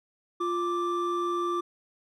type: tone pair together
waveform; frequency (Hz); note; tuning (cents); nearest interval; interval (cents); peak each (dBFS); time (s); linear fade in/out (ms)
triangle; 349.2 / 1174.6; F4 / D6; 0 / 0; octave + major sixth; 2100; -27; 0.4-1.61; 10
effects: none